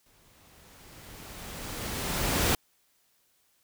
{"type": "noise with exponential growth", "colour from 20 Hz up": "pink", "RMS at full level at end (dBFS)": -24, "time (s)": [0.06, 2.55], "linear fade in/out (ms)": 2, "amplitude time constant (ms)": 540, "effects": ["white hiss -69 dBFS RMS until 3.63 s"]}